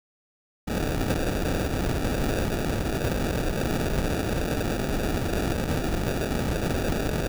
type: noise with sample-and-hold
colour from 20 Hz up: pink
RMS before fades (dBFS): -26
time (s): 0.67-7.28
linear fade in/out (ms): 10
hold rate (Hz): 1050
effects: none